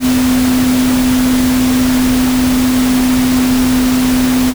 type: tone in noise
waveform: sine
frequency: 254.1 Hz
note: B3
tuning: 49 cents sharp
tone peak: -9 dBFS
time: 0-4.54 s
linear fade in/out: 50 ms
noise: pink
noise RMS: -19 dBFS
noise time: 0-4.54 s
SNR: +7 dB
effects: none